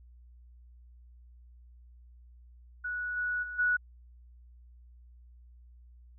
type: tone with level steps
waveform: sine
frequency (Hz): 1469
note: F#6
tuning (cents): -13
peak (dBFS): -32 / -29 / -37 / -24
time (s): 2.84-3.77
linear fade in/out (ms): 10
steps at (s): 3.16 / 3.42 / 3.58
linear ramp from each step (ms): 20
effects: added 60 Hz sine -52 dBFS peak until 6.18 s